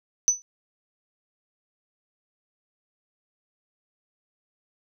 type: tone with exponential decay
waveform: sine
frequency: 6000 Hz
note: F#8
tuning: 23 cents sharp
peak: -12 dBFS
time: 0.28-0.42 s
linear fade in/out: 0 ms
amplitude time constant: 30 ms
effects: none